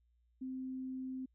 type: tone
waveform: sine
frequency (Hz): 260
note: C4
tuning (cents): -11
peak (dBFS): -39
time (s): 0.41-1.26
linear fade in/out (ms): 10
effects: added 59 Hz sine -70 dBFS peak until 1.34 s